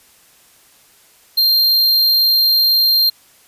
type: tone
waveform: square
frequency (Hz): 4186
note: C8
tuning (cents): 0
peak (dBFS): -11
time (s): 1.37-3.1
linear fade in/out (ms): 10
effects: white hiss -50 dBFS RMS until 3.47 s + resampled to 32000 Hz